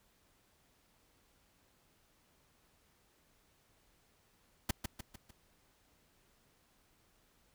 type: noise with echo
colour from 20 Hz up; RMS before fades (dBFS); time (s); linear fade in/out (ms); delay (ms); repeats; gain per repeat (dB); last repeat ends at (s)
pink; -32; 4.69-4.71; 5; 150; 4; -6; 5.31
effects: pink hiss -71 dBFS RMS until 7.54 s